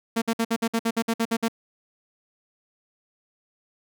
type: tone bursts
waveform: sawtooth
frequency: 228.2 Hz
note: A#3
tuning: 37 cents flat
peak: -17 dBFS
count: 12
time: 0.16-1.484 s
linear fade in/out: 10 ms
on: 59 ms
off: 56 ms
effects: none